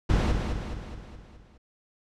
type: noise with echo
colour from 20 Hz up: brown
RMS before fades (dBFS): -23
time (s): 0.09-0.32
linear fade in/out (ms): 10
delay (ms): 210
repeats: 6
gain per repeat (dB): -5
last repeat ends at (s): 1.58
effects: low-pass 6000 Hz 12 dB/octave